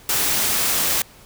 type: noise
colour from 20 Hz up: white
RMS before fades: -20 dBFS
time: 0.09-1.02 s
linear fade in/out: 2 ms
effects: pink hiss -47 dBFS RMS until 1.25 s